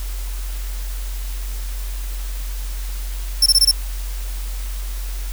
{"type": "tone bursts", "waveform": "sawtooth", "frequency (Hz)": 5370, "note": "E8", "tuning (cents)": 31, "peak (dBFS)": -7, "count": 5, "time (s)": [3.42, 3.713], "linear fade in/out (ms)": 5, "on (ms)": 41, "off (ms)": 22, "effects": ["added 45 Hz sine -23 dBFS peak until 5.32 s", "white hiss -37 dBFS RMS until 5.32 s"]}